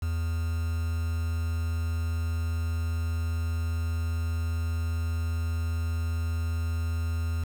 triangle tone with quantisation, 82.5 Hz, E2, 2 cents sharp, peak -24 dBFS, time 0.02-7.44 s, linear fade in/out 5 ms, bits 7, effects none

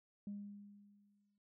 sine tone with exponential decay, 203.4 Hz, G#3, 36 cents flat, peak -40 dBFS, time 0.27-1.38 s, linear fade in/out 2 ms, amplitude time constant 240 ms, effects tanh soft clip ceiling -38 dBFS

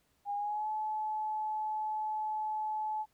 sine tone with pitch glide, 814 to 860.4 Hz, G#5 to A5, -35 to -39 cents, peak -32 dBFS, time 0.25-3.06 s, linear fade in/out 50 ms, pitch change +96 cents, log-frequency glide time 0.35-0.68 s, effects pink hiss -73 dBFS RMS until 3.13 s

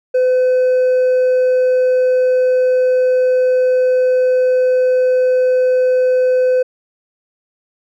sine tone with hard clipping, 508 Hz, B4, 49 cents sharp, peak -11 dBFS, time 0.14-6.63 s, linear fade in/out 10 ms, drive 2 dB, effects none

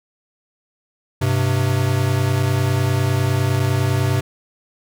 square tone pair together, 99.66 / 129.6 Hz, G2 / C3, +29 / -16 cents, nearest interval perfect fourth, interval 455 cents, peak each -20 / -19 dBFS, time 1.21-4.21 s, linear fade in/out 10 ms, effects none

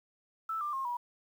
sine tone with pitch steps, 1318.5 / 1188.3 / 1071 / 965.2 Hz, E6 / D6 / C6 / B5, 0 / +20 / +40 / -40 cents, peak -32 dBFS, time 0.49-0.97 s, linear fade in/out 5 ms, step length 120 ms, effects 10-bit

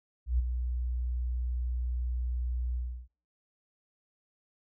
sine tone with ADSR envelope, 61.2 Hz, B1, 15 cents flat, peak -21 dBFS, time 0.26-3.08 s, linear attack 130 ms, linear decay 16 ms, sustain -8 dB, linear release 330 ms, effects noise-tail reverb RT60 0.4 s tail -23 dB re dry + tanh soft clip ceiling -18 dBFS

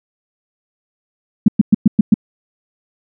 sine tone bursts, 211.9 Hz, G#3, 35 cents sharp, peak -3 dBFS, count 6, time 1.46-2.142 s, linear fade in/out 5 ms, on 22 ms, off 110 ms, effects none

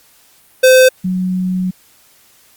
square / sine tone pair in turn, 515 / 184.2 Hz, C5 / F#3, -28 / -7 cents, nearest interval octave + tritone, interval 1779 cents, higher first, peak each -5 / -14 dBFS, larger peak first, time 0.63-0.89 / 1.04-1.71 s, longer second, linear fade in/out 10 ms, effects white hiss -49 dBFS RMS until 2.56 s + Opus 48 kbps

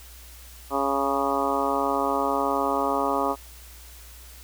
harmonic tone with a mistuned harmonic, 138.59 Hz, C#3, in tune, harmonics 2 / 3 / 4 / 5 / 6 / 7 / 8 / 9, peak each -30 / -30 / -30 / -30 / -30 / -30 / -30 / -30 dBFS, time 0.7-3.36 s, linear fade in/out 50 ms, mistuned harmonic 9, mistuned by -27 cents, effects added 60 Hz sine -45 dBFS peak until 4.43 s + white hiss -48 dBFS RMS until 4.43 s

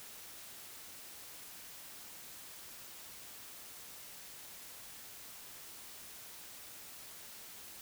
silence, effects white hiss -51 dBFS RMS until 7.81 s

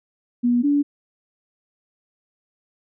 sine tone pair in turn, 242 / 287.8 Hz, B3 / D4, -35 / -35 cents, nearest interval minor third, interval 300 cents, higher second, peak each -15 dBFS, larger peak neither, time 0.43-0.63 / 0.63-0.83 s, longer neither, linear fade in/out 20 ms, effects none

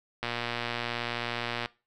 click train, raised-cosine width 0.3 ms, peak -15 dBFS, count 171, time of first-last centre 0.23-1.659 s, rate 119 Hz, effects noise-tail reverb RT60 0.3 s tail -21 dB re dry

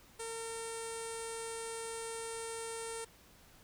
sawtooth tone with low-pass filter, 455.4 Hz, A#4, 40 cents flat, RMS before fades -42 dBFS, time 0.19-3.05 s, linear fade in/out 10 ms, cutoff 8900 Hz, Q 7.2, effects pink hiss -61 dBFS RMS until 3.63 s

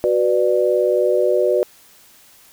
sine chord, B minor, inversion second, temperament just, 370.4 / 493.9 / 592.7 Hz, F#4 / B4 / D5, +2 / 0 / +16 cents, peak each -18 dBFS, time 0.04-1.63 s, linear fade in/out 0 ms, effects white hiss -49 dBFS RMS until 2.52 s

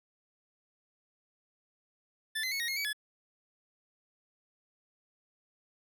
25% pulse tone with pitch steps, 1759 / 2050 / 2201 / 1876 / 2153 / 2274 / 1705 Hz, A6 / C7 / C#7 / A#6 / C7 / C#7 / G#6, -1 / -36 / -13 / +11 / +49 / +44 / +45 cents, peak -28 dBFS, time 2.35-2.931 s, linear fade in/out 10 ms, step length 83 ms, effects none

